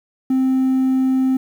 triangle tone, 261.6 Hz, C4, in tune, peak -11 dBFS, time 0.3-1.37 s, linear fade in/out 5 ms, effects tanh soft clip ceiling -8 dBFS + 8-bit

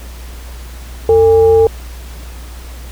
sine tone with frequency modulation, 448.7 Hz, A4, 34 cents sharp, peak -5 dBFS, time 1.09-1.67 s, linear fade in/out 2 ms, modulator 362 Hz, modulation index 0.39, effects added 60 Hz sine -27 dBFS peak until 2.91 s + pink hiss -37 dBFS RMS until 2.91 s

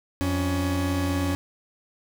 40% pulse tone pair together, 88.29 / 280.6 Hz, F2 / C#4, +19 / +21 cents, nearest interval octave + minor sixth, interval 2002 cents, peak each -25 dBFS, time 0.21-1.35 s, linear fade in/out 0 ms, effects none

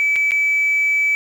sine tone with dropouts, 2300 Hz, D7, 37 cents flat, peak -13 dBFS, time 0-1.15 s, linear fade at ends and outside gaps 0 ms, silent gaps 0.158-0.162 / 0.309-0.318 s, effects tanh soft clip ceiling -10 dBFS + 7-bit

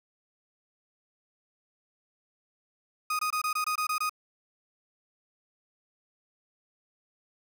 35% pulse tone bursts, 1244.5 Hz, D#6, in tune, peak -25 dBFS, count 9, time 3.1-4.095 s, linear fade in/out 5 ms, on 91 ms, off 22 ms, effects none

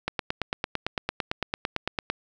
click train, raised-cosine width 0.3 ms, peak -10 dBFS, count 19, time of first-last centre 0.08-2.1 s, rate 8.91 Hz, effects none

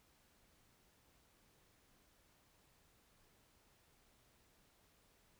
silence, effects pink hiss -72 dBFS RMS until 5.39 s

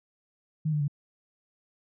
sine tone with pitch steps, 155.56 / 149.65 / 143.97 Hz, D#3 / D3 / D3, 0 / +33 / -34 cents, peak -24 dBFS, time 0.65-0.881 s, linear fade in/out 10 ms, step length 77 ms, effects none

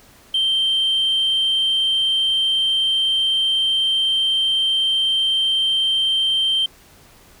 sine tone, 3136 Hz, G7, in tune, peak -14 dBFS, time 0.34-6.66 s, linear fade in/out 5 ms, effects tanh soft clip ceiling -13 dBFS + pink hiss -49 dBFS RMS until 7.4 s

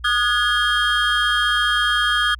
triangle tone cluster, 1231 / 1454 / 1680 / 3218 Hz, D#6 / F#6 / G#6 / G7, -19 / -31 / +19 / +45 cents, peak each -20 dBFS, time 0.04-2.35 s, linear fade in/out 10 ms, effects added 60 Hz sine -35 dBFS peak until 2.39 s

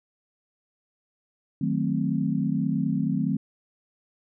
sine chord, D# diminished seventh, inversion none, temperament equal, 155.56 / 185 / 220 / 261.6 Hz, D#3 / F#3 / A3 / C4, 0 / 0 / 0 / 0 cents, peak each -28 dBFS, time 1.61-3.37 s, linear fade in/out 5 ms, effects none

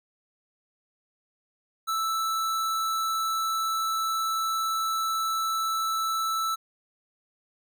square tone, 1318.5 Hz, E6, in tune, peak -26 dBFS, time 1.87-6.56 s, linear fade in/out 20 ms, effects none

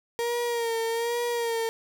35% pulse tone with vibrato, 466.2 Hz, A#4, in tune, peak -24 dBFS, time 0.19-1.69 s, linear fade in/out 0 ms, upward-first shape sine, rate 1.2 Hz, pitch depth 46 cents each way, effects none

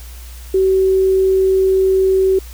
sine tone, 380.7 Hz, F#4, 49 cents sharp, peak -10 dBFS, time 0.54-2.39 s, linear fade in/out 5 ms, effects added 60 Hz sine -31 dBFS peak until 2.53 s + white hiss -41 dBFS RMS until 2.53 s

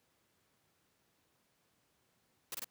white noise bursts, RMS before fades -41 dBFS, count 3, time 2.52-2.644 s, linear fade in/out 2 ms, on 26 ms, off 23 ms, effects pink hiss -75 dBFS RMS until 2.7 s + high-pass 100 Hz 12 dB/octave

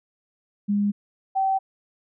sine tone pair in turn, 204.1 / 771 Hz, G#3 / G5, -30 / -29 cents, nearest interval octave + major seventh, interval 2301 cents, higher second, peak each -19 dBFS, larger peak neither, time 0.68-0.92 / 1.35-1.59 s, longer neither, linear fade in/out 20 ms, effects none

